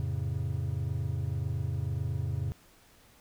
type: chord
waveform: triangle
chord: F augmented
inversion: none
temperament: just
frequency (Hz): 87.31 / 109.13 / 136.42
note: F2 / A2 / C#3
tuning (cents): 0 / -14 / -27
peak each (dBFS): -32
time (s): 0-2.52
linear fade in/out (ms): 0
effects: pink hiss -60 dBFS RMS until 3.2 s